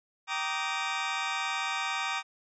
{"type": "chord", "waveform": "20% pulse", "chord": "Eb major seventh", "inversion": "first", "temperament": "just", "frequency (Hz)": [777.8, 933.4, 1166.7, 1244.5], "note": ["G5", "Bb5", "D6", "Eb6"], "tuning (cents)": [-14, 2, -12, 0], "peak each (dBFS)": -31, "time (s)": [0.27, 2.23], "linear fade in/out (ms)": 50, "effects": ["resampled to 16000 Hz"]}